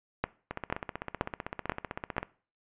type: two click trains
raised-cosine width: 0.5 ms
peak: -19 / -12 dBFS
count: 28 / 5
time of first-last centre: 0.51-2.23 / 0.24-2.182 s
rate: 15.7 / 2.06 Hz
effects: noise-tail reverb RT60 0.4 s tail -20 dB re dry + resampled to 8000 Hz